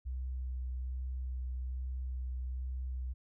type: tone with vibrato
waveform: sine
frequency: 63.5 Hz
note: B1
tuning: 49 cents sharp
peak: -35 dBFS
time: 0.05-3.14 s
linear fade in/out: 20 ms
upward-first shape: sine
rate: 1.2 Hz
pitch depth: 14 cents each way
effects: none